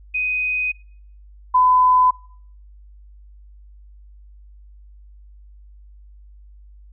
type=tone pair in turn; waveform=sine; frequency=2501 / 1007.5 Hz; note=D#7 / B5; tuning=+8 / +34 cents; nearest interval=octave + major third; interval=1574 cents; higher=first; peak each=-19 / -11 dBFS; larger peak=second; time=0.14-0.72 / 1.54-2.11 s; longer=first; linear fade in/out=10 ms; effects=noise-tail reverb RT60 0.6 s tail -24 dB re dry + added 50 Hz sine -42 dBFS peak until 6.92 s